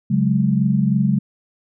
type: chord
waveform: sine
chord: C# suspended fourth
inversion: none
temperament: just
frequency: 138.59 / 184.79 / 207.9 Hz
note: C#3 / F#3 / G#3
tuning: 0 / -2 / +2 cents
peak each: -19 / -19 / -18 dBFS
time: 0.1-1.19 s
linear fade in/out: 10 ms
effects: none